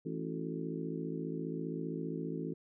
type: harmonic tone with a mistuned harmonic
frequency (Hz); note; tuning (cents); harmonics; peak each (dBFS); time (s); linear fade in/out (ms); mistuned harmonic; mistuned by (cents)
55; A1; 0; 3 / 4 / 5 / 6 / 7 / 8; -40 / -46 / -41 / -44 / -44 / -45; 0.05-2.54; 10; 7; -65
effects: none